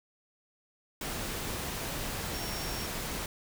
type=tone in noise; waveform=sine; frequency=5530 Hz; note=F8; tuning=18 cents flat; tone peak=-42 dBFS; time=2.34-2.86 s; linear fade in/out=2 ms; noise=pink; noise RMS=-36 dBFS; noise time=1.01-3.26 s; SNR=-9 dB; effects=none